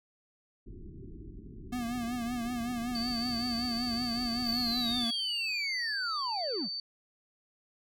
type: low-pass noise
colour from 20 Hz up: pink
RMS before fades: -46 dBFS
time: 0.66-5.05 s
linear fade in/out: 10 ms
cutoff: 400 Hz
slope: 96 dB/octave
type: tone with vibrato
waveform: square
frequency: 239.7 Hz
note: A#3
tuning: 48 cents sharp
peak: -33 dBFS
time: 1.72-5.11 s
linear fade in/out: 10 ms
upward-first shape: triangle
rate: 5.3 Hz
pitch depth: 84 cents each way
type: tone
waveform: sine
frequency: 4564 Hz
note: C#8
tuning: 50 cents sharp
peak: -34 dBFS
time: 2.95-6.8 s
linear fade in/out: 2 ms
type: linear sweep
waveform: triangle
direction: down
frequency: 4700 to 147 Hz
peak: -31 dBFS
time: 4.43-6.69 s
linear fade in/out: 50 ms
effects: none